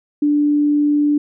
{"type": "tone", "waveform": "sine", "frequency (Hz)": 293.7, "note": "D4", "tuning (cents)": 0, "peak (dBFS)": -12, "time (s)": [0.22, 1.18], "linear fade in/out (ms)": 5, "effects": []}